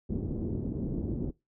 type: low-pass noise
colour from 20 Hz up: white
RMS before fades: -33 dBFS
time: 0.09-1.31 s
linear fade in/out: 10 ms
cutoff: 320 Hz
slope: 24 dB/octave
effects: noise-tail reverb RT60 0.2 s tail -20 dB re dry